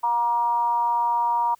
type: tone with frequency modulation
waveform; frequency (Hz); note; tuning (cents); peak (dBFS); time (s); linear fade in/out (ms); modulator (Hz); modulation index
sine; 947; A#5; +27; -19; 0.03-1.55; 10; 232; 0.42
effects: white hiss -61 dBFS RMS until 1.59 s